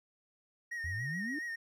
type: tone with vibrato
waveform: triangle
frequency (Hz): 1864.7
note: A#6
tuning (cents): 0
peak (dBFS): -35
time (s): 0.71-1.56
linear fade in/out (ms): 10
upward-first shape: sine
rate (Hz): 7.1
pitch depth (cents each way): 41
type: exponential sweep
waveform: sine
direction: up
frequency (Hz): 77.78 to 316.3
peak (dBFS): -37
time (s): 0.84-1.39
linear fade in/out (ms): 5
effects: none